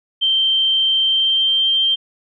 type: tone with pitch glide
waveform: sine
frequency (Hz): 3133 to 3153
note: G7 to G7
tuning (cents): -2 to +9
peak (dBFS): -13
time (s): 0.21-1.96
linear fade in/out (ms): 20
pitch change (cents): +11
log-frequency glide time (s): 1.06-1.62
effects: none